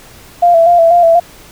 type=tone with vibrato; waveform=sine; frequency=681 Hz; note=F5; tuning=44 cents flat; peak=-4 dBFS; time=0.42-1.2 s; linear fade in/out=10 ms; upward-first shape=square; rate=4.1 Hz; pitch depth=42 cents each way; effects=pink hiss -38 dBFS RMS until 1.51 s